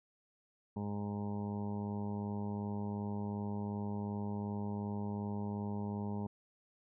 harmonic tone, 102.7 Hz, G#2, 19 cents flat, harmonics 1 / 2 / 3 / 4 / 5 / 6 / 7 / 8 / 9 / 10, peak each -41 / -38 / -52 / -47 / -55 / -55 / -58 / -51 / -51 / -63 dBFS, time 0.76-6.27 s, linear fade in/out 5 ms, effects none

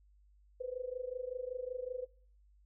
sine tone with amplitude modulation, 504 Hz, B4, 35 cents sharp, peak -34 dBFS, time 0.6-2.06 s, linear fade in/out 10 ms, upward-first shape sine, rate 25.3 Hz, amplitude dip 85%, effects noise-tail reverb RT60 0.5 s tail -22 dB re dry + added 50 Hz sine -62 dBFS peak until 2.65 s

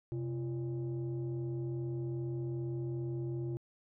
sine tone pair together, 128.67 / 343.5 Hz, C3 / F4, -29 / -29 cents, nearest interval octave + perfect fourth, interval 1700 cents, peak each -34 / -37 dBFS, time 0.12-3.57 s, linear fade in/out 0 ms, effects tanh soft clip ceiling -31 dBFS

